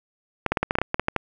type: clicks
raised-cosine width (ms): 0.5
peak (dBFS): -6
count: 12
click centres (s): 0.463 / 0.52 / 0.572 / 0.63 / 0.709 / 0.754 / 0.786 / 0.816 / 0.944 / 0.996 / 1.084 / 1.163
effects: none